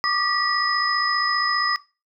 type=tone cluster; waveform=sine; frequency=1149 / 1204 / 1937 / 5050 Hz; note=D6 / D6 / B6 / D#8; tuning=-38 / +43 / -34 / +25 cents; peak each=-25 dBFS; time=0.04-1.76 s; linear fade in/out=0 ms; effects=noise-tail reverb RT60 0.3 s tail -20 dB re dry